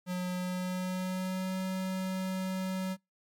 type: tone with pitch glide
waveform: square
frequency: 181.2 to 187.7 Hz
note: F#3 to F#3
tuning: -36 to +25 cents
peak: -32 dBFS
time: 0.06-2.97 s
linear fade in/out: 50 ms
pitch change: +61 cents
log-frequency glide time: 0.35-1.58 s
effects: noise-tail reverb RT60 0.2 s tail -26 dB re dry + MP3 96 kbps